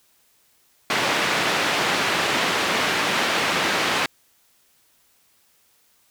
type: band-pass noise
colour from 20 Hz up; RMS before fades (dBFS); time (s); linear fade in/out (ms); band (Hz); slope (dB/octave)
white; -22; 0.9-4.06; 2; 170 to 2700; 12
effects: white hiss -61 dBFS RMS until 6.1 s